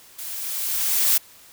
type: noise with level ramp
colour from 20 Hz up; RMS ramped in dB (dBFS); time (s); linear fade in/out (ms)
blue; -34 to -17; 0.18-1.18; 10
effects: white hiss -49 dBFS RMS until 1.52 s